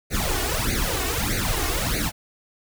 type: noise with flanger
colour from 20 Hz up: pink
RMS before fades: -24 dBFS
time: 0.1-2.12 s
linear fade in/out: 50 ms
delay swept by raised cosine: 0.46 to 2.76 ms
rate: 1.6 Hz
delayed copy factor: +1
effects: none